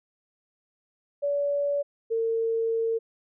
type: tone pair in turn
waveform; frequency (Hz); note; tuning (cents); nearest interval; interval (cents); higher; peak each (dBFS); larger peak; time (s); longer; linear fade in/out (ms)
sine; 572 / 454; D5 / A#4; -46 / -46; major third; 400; first; -23; neither; 1.22-1.83 / 2.1-2.99; second; 20
effects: none